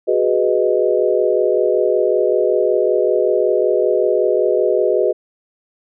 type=chord; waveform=sine; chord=G# minor seventh; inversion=third; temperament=equal; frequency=370 / 415.3 / 493.9 / 622.3 Hz; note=F#4 / G#4 / B4 / D#5; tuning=0 / 0 / 0 / 0 cents; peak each=-18 / -18 / -18 / -19 dBFS; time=0.07-5.13 s; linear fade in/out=20 ms; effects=none